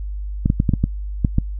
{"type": "clicks", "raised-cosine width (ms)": 5, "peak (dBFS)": -3, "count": 8, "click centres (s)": [0.459, 0.501, 0.601, 0.692, 0.737, 0.84, 1.248, 1.384], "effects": ["noise-tail reverb RT60 0.1 s tail -26 dB re dry", "added 50 Hz sine -24 dBFS peak until 1.59 s"]}